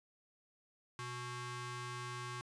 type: ring-modulated tone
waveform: sawtooth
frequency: 490.5 Hz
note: B4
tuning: 12 cents flat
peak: -35 dBFS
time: 0.99-2.41 s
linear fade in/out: 0 ms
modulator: 615 Hz
effects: resampled to 22050 Hz